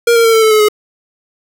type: tone with pitch steps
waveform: square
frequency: 470 / 461.7 / 453.5 / 445.4 / 437.5 / 429.7 / 422.1 Hz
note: A#4 / A#4 / A#4 / A4 / A4 / A4 / G#4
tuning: +14 / -17 / -48 / +21 / -10 / -41 / +28 cents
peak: -7 dBFS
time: 0.07-0.686 s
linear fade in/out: 5 ms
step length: 88 ms
effects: none